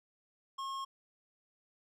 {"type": "tone with hard clipping", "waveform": "triangle", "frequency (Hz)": 1080, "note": "C#6", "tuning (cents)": -45, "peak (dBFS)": -39, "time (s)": [0.58, 0.85], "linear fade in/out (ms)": 10, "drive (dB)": 16, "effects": []}